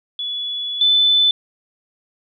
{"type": "tone pair in turn", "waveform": "sine", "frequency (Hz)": [3415, 3509], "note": ["G#7", "A7"], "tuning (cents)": [48, -5], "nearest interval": "unison", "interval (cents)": 47, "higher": "second", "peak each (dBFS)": [-22, -11], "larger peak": "second", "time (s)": [[0.19, 0.81], [0.81, 1.31]], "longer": "first", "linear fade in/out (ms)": 2, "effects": []}